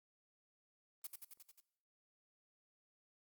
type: noise with echo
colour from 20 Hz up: blue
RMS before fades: -45 dBFS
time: 1.04-1.07 s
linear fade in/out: 5 ms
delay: 89 ms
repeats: 6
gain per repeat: -3 dB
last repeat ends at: 1.604 s
effects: noise-tail reverb RT60 0.8 s tail -20 dB re dry + Opus 32 kbps